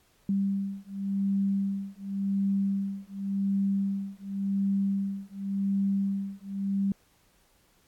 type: beating tone pair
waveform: sine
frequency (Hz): 196.4 / 197.3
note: G3 / G3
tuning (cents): +4 / +11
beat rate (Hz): 0.9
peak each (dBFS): -29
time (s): 0.29-6.92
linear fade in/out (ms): 2
effects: pink hiss -65 dBFS RMS until 7.87 s + AAC 64 kbps